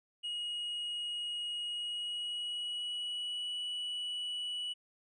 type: tone with pitch glide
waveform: triangle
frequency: 2889 to 2946 Hz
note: F#7 to F#7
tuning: -42 to -8 cents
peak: -34 dBFS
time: 0.23-4.74 s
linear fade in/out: 20 ms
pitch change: +34 cents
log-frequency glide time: 1.67-3.58 s
effects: resampled to 22050 Hz